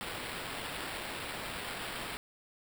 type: noise with sample-and-hold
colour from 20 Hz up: white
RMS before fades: -40 dBFS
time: 0.01-2.17 s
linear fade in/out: 0 ms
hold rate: 6300 Hz
effects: none